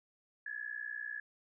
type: tone with amplitude modulation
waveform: sine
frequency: 1700 Hz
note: G#6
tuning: 40 cents sharp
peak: -35 dBFS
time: 0.46-1.2 s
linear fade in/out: 5 ms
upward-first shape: sine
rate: 60.1 Hz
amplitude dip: 90%
effects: none